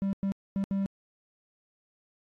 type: tone bursts at uneven times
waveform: triangle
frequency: 196 Hz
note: G3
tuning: in tune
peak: -24 dBFS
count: 4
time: 0.02-0.13 / 0.23-0.32 / 0.56-0.64 / 0.71-0.86 s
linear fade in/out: 0 ms
effects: AAC 32 kbps